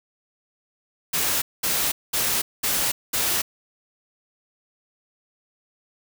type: noise bursts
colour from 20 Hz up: white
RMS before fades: -23 dBFS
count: 5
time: 1.13-3.42 s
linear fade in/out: 10 ms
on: 290 ms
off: 210 ms
effects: none